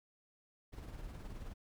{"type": "noise with tremolo", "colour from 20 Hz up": "brown", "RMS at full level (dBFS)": -45, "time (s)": [0.72, 1.54], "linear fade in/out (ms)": 20, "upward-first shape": "sine", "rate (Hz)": 19, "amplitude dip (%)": 45, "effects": []}